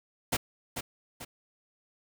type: noise with echo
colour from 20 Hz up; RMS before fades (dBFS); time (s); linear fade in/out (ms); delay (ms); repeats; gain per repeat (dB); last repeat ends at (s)
pink; -28; 0.32-0.37; 10; 440; 2; -7; 1.25
effects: none